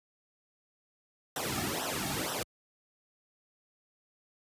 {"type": "noise with flanger", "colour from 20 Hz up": "pink", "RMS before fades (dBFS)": -34, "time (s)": [1.36, 2.43], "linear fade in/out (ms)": 2, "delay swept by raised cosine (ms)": [0.43, 2.03], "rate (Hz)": 2.1, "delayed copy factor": -1, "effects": ["high-pass 60 Hz 12 dB/octave", "resampled to 32000 Hz"]}